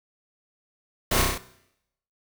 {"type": "noise with echo", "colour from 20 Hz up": "pink", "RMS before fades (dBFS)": -24, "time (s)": [1.11, 1.22], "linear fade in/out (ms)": 5, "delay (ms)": 32, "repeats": 5, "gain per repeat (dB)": -2, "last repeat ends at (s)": 1.38, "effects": ["noise-tail reverb RT60 0.8 s tail -18 dB re dry"]}